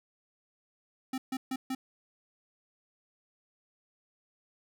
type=tone bursts; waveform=square; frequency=261.6 Hz; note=C4; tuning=in tune; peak=-32 dBFS; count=4; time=1.13-1.75 s; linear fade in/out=5 ms; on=50 ms; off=140 ms; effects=none